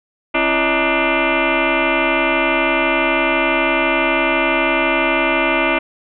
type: tone with frequency modulation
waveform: sine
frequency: 872 Hz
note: A5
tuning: 16 cents flat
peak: -13 dBFS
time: 0.34-5.79 s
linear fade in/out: 10 ms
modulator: 302 Hz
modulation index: 6.1
effects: none